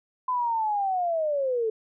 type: linear sweep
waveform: sine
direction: down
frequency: 1020 to 430 Hz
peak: -23 dBFS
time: 0.28-1.7 s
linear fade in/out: 5 ms
effects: none